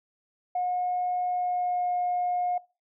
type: tone with pitch glide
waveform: sine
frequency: 722 to 716.2 Hz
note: F#5 to F5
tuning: -43 to +43 cents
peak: -24 dBFS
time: 0.55-2.58 s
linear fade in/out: 5 ms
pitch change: -14 cents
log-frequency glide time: 1.24-1.93 s
effects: noise-tail reverb RT60 0.3 s tail -22 dB re dry + tanh soft clip ceiling -20 dBFS